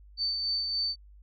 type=tone with tremolo; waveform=sine; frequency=4554 Hz; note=C#8; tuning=46 cents sharp; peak=-26 dBFS; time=0.17-0.96 s; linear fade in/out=50 ms; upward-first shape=sine; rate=3.5 Hz; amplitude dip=35%; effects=added 50 Hz sine -50 dBFS peak until 1.22 s